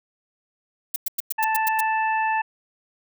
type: noise bursts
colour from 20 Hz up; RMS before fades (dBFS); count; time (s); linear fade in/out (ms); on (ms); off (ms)
violet; -24; 8; 0.94-1.808; 5; 21; 100
type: harmonic tone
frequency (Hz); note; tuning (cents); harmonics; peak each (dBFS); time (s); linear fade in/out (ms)
880; A5; 0; 1 / 2 / 3; -21 / -27 / -31; 1.38-2.42; 10
effects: none